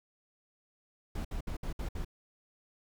brown noise bursts, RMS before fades -36 dBFS, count 6, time 1.15-2.048 s, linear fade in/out 5 ms, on 98 ms, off 62 ms, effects none

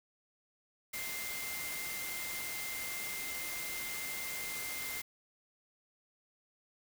sine tone in noise, 2093 Hz, C7, in tune, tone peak -42 dBFS, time 0.93-5.02 s, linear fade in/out 10 ms, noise white, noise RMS -41 dBFS, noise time 0.93-5.02 s, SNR -4 dB, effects none

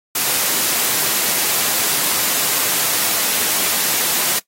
white high-pass noise, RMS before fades -18 dBFS, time 0.15-4.39 s, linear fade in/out 5 ms, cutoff 160 Hz, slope 12 dB/octave, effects noise-tail reverb RT60 0.1 s tail -18 dB re dry + AAC 48 kbps

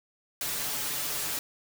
white noise with comb filter, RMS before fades -32 dBFS, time 0.41-1.39 s, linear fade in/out 2 ms, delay 6.9 ms, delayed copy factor +1, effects none

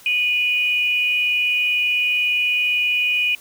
sine tone pair together, 2469 / 2929 Hz, D#7 / F#7, -14 / -18 cents, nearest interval minor third, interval 296 cents, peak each -17 / -24 dBFS, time 0.06-3.35 s, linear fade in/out 2 ms, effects white hiss -46 dBFS RMS until 3.4 s

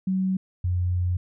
sine tone pair in turn, 188.5 / 89.53 Hz, F#3 / F2, +32 / +44 cents, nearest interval octave + minor second, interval 1288 cents, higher first, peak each -21 dBFS, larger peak neither, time 0.07-0.37 / 0.64-1.17 s, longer second, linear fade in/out 5 ms, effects none

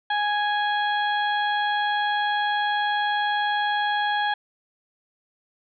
harmonic tone, 830 Hz, G#5, 1 cent flat, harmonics 1 / 2 / 3 / 4 / 5, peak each -23 / -26 / -41 / -31 / -44 dBFS, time 0.1-4.34 s, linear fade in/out 5 ms, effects none

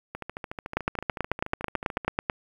two click trains, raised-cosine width 0.5 ms, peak -19 / -9 dBFS, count 27 / 15, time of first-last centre 0.15-2.048 / 0.77-2.298 s, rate 13.7 / 9.16 Hz, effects 8-bit

